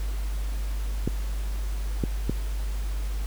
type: clicks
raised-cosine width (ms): 3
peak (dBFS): -11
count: 3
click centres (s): 1.076 / 2.038 / 2.296
effects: added 50 Hz sine -26 dBFS peak until 3.26 s + pink hiss -44 dBFS RMS until 3.26 s